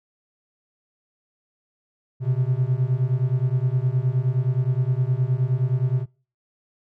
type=beating tone pair; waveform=triangle; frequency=123.47 / 133.07 Hz; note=B2 / C3; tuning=0 / +30 cents; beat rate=9.6 Hz; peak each=-20 dBFS; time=2.2-6.06 s; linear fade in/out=50 ms; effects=noise-tail reverb RT60 0.4 s tail -25 dB re dry